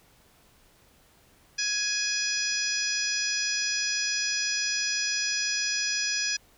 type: harmonic tone with a mistuned harmonic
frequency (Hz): 834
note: G#5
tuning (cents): +7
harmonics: 2 / 3 / 4 / 5 / 6 / 7 / 8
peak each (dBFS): -33 / -33 / -39 / -40 / -30 / -31 / -41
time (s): 1.58-6.37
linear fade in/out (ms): 10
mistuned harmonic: 8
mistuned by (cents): +72
effects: pink hiss -60 dBFS RMS until 6.57 s